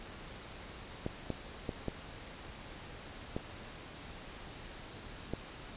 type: clicks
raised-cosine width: 2 ms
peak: -21 dBFS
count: 6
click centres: 1.064 / 1.303 / 1.692 / 1.883 / 3.365 / 5.336 s
effects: pink hiss -48 dBFS RMS until 5.76 s + resampled to 8000 Hz